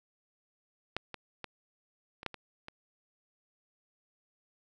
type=clicks; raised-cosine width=0.3 ms; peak=-16 / -24 / -23 / -28 / -17 / -27 / -27 dBFS; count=7; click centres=0.966 / 1.143 / 1.443 / 2.231 / 2.263 / 2.343 / 2.684 s; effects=none